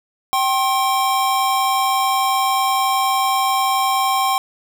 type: tone pair together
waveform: square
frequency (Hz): 776 / 1068.2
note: G5 / C6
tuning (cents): -18 / +36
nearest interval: tritone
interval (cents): 554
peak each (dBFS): -19 / -19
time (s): 0.33-4.38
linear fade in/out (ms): 0
effects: none